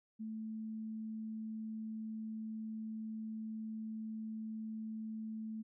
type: tone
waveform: sine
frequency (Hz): 219.5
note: A3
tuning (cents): -4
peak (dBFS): -40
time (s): 0.19-5.63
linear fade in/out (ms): 20
effects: none